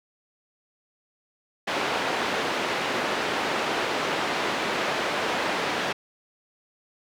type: band-pass noise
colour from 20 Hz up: pink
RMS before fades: -27 dBFS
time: 1.67-5.93 s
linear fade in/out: 10 ms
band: 350 to 3200 Hz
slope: 12 dB/octave
effects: none